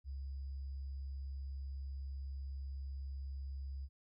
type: tone with sample-and-hold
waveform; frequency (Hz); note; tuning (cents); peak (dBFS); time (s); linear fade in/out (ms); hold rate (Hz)
sine; 68; C#2; -33; -40; 0.04-3.89; 50; 4900
effects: MP3 32 kbps